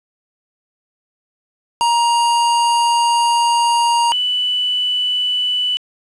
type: tone pair in turn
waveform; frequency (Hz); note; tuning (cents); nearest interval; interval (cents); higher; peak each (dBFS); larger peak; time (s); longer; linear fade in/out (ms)
square / sine; 941 / 2979; A#5 / F#7; +16 / +11; octave + minor sixth; 1995; second; -13 / -15; first; 1.81-4.12 / 4.12-5.77; first; 0
effects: resampled to 24000 Hz + 7-bit